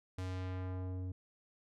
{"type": "tone with low-pass filter sweep", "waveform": "square", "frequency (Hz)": 92.5, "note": "F#2", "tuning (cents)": 0, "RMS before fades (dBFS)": -40, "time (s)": [0.18, 1.12], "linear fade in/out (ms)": 5, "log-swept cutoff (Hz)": [9900, 290], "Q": 0.71, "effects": []}